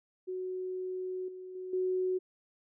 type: tone with level steps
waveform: sine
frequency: 370 Hz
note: F#4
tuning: in tune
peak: -34 / -42 / -38 / -28 dBFS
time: 0.27-2.19 s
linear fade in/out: 20 ms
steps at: 1.28 / 1.55 / 1.73 s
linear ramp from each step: 5 ms
effects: none